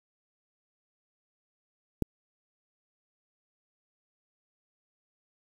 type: click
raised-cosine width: 3 ms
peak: -13 dBFS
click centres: 2.023 s
effects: 7-bit